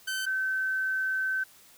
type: tone pair in turn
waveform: sawtooth / sine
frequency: 1536 / 1536 Hz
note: G6 / G6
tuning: -36 / -36 cents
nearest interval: unison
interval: 0 cents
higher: neither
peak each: -26 dBFS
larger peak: neither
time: 0.07-0.26 / 0.26-1.44 s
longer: second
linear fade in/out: 10 ms
effects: white hiss -56 dBFS RMS until 1.77 s